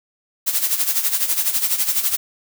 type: noise with tremolo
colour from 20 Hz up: blue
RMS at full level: -17 dBFS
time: 0.46-2.17 s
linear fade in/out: 20 ms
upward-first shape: sine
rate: 12 Hz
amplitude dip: 70%
effects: none